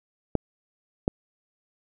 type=clicks; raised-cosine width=2 ms; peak=-8 dBFS; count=2; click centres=0.353 / 1.079 s; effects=none